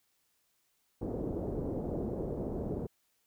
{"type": "low-pass noise", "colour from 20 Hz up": "white", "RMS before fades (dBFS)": -36, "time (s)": [1.01, 2.87], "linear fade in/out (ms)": 10, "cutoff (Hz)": 500, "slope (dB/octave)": 24, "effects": ["white hiss -75 dBFS RMS until 3.26 s"]}